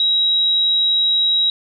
sine tone, 3843 Hz, B7, 48 cents flat, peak -13 dBFS, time 0-1.5 s, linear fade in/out 2 ms, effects none

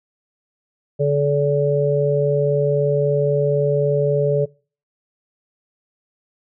harmonic tone, 143.8 Hz, D3, 36 cents flat, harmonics 1 / 3 / 4, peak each -19 / -19 / -20 dBFS, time 0.99-4.46 s, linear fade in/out 20 ms, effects noise-tail reverb RT60 0.4 s tail -24 dB re dry

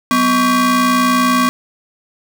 40% pulse ring-modulated tone, 440 Hz, A4, in tune, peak -7 dBFS, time 0.11-1.49 s, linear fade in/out 0 ms, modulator 690 Hz, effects 7-bit

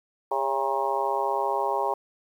harmonic tone with a mistuned harmonic, 134.7 Hz, C#3, 49 cents flat, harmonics 3 / 4 / 5 / 6 / 7 / 8, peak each -31 / -31 / -33 / -29 / -28 / -33 dBFS, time 0.31-1.94 s, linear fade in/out 5 ms, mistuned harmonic 4, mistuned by +64 cents, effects 9-bit

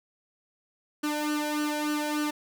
sawtooth tone with flanger, 299.2 Hz, D4, 32 cents sharp, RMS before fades -29 dBFS, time 1.03-2.31 s, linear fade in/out 10 ms, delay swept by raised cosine 0.67 to 1.28 ms, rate 3.4 Hz, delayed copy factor +0.8, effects none

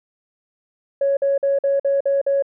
sine tone bursts, 555 Hz, C#5, 2 cents sharp, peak -14 dBFS, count 7, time 1.01-2.424 s, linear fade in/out 5 ms, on 160 ms, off 49 ms, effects tanh soft clip ceiling -11 dBFS

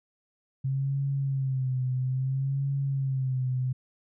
sine tone with vibrato, 133.1 Hz, C3, 30 cents sharp, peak -25 dBFS, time 0.64-3.73 s, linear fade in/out 10 ms, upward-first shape sine, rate 0.6 Hz, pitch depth 70 cents each way, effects none

